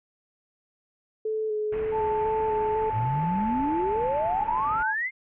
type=tone with vibrato; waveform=sine; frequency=430.6 Hz; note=A4; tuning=37 cents flat; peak=-25 dBFS; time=1.25-2.9 s; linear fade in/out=5 ms; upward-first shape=square; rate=2 Hz; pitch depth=20 cents each way
type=low-pass noise; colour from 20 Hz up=pink; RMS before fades=-40 dBFS; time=1.72-4.83 s; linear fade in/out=5 ms; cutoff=2600 Hz; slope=48 dB/octave
type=tone with pitch glide; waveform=sine; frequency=880 to 874.4 Hz; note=A5 to A5; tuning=0 to -11 cents; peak=-26 dBFS; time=1.91-4.95 s; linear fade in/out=50 ms; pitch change=-11 cents; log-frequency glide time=2.7-2.96 s
type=exponential sweep; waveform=sine; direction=up; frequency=103.83 to 2152 Hz; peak=-25 dBFS; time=2.92-5.11 s; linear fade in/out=50 ms
effects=none